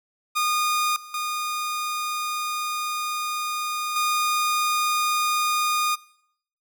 sawtooth tone with level steps, 1224 Hz, D#6, 29 cents flat, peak -17 / -36 / -22 / -17 dBFS, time 0.35-5.96 s, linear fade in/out 20 ms, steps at 0.96 / 1.14 / 3.96 s, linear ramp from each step 2 ms, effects noise-tail reverb RT60 0.7 s tail -22 dB re dry

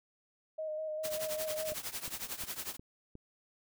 sine tone with vibrato, 622 Hz, D#5, 1 cent flat, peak -35 dBFS, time 0.58-1.74 s, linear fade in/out 10 ms, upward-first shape square, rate 5 Hz, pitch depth 19 cents each way
white noise with tremolo, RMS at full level -37 dBFS, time 1.03-2.77 s, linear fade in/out 20 ms, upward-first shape triangle, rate 11 Hz, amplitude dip 90%
click train, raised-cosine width 3 ms, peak -35 dBFS, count 5, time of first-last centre 1.72-3.154 s, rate 2.79 Hz
effects none

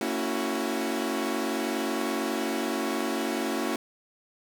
sawtooth chord, F# dominant seventh, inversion first, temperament equal with one note detuned, 227.8 / 277.2 / 329.6 / 370 Hz, A#3 / C#4 / E4 / F#4, -40 / 0 / 0 / 0 cents, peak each -29 / -28 / -29 / -29 dBFS, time 0.01-3.76 s, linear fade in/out 2 ms, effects none

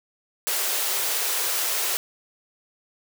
white high-pass noise, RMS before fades -25 dBFS, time 0.47-1.97 s, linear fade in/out 0 ms, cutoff 350 Hz, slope 96 dB/octave, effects none

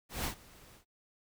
pink noise with ADSR envelope, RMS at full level -34 dBFS, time 0.09-0.85 s, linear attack 160 ms, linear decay 97 ms, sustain -23 dB, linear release 99 ms, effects noise-tail reverb RT60 0.1 s tail -21 dB re dry

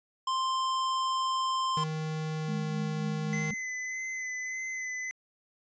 square tone, 1046.5 Hz, C6, in tune, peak -28 dBFS, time 0.27-1.84 s, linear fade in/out 5 ms
square tone with pitch glide, 156.5 to 155.42 Hz, D#3 to D#3, +10 to -2 cents, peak -32 dBFS, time 1.77-3.51 s, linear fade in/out 2 ms, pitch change -12 cents, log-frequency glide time 2.37-2.6 s
sine tone with tremolo, 208.8 Hz, G#3, 10 cents sharp, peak -31 dBFS, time 2.48-3.54 s, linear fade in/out 5 ms, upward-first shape triangle, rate 3.8 Hz, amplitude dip 60%
square tone with vibrato, 2032 Hz, B6, 49 cents sharp, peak -34 dBFS, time 3.33-5.11 s, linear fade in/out 0 ms, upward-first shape sine, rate 1.7 Hz, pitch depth 19 cents each way
effects resampled to 16000 Hz

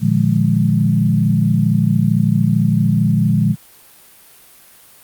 sine chord, Bb dominant seventh, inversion none, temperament equal with one note detuned, 116.54 / 150.09 / 174.61 / 207.7 Hz, Bb2 / D3 / F3 / Ab3, 0 / +38 / 0 / 0 cents, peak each -17 dBFS, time 0-3.56 s, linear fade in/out 50 ms, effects white hiss -45 dBFS RMS until 5.03 s + Opus 48 kbps

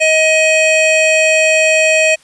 square tone pair together, 631 / 2514 Hz, D#5 / D#7, +24 / +17 cents, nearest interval 2 octaves, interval 2393 cents, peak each -12 dBFS, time 0-2.16 s, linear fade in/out 20 ms, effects white hiss -48 dBFS RMS until 2.23 s + resampled to 22050 Hz

